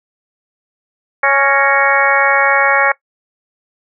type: harmonic tone with a mistuned harmonic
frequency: 277.2 Hz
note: C#4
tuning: in tune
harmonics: 2 / 3 / 4 / 5 / 6 / 7 / 8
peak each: -17 / -17 / -17 / -17 / -17 / -17 / -17 dBFS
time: 1.23-2.92 s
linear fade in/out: 5 ms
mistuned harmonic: 7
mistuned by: -61 cents
effects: noise-tail reverb RT60 0.1 s tail -20 dB re dry